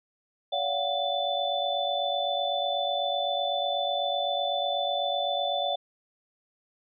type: tone cluster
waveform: sine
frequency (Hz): 570 / 699 / 747 / 3510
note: C#5 / F5 / F#5 / A7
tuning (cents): +48 / +1 / +16 / -5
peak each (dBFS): -31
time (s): 0.52-5.76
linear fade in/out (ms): 10
effects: none